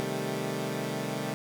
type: chord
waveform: 15% pulse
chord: A half-diminished seventh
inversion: first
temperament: equal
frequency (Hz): 130.81 / 155.56 / 196 / 220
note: C3 / Eb3 / G3 / A3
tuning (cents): 0 / 0 / 0 / 0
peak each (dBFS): -30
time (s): 0-1.34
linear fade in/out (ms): 0
effects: none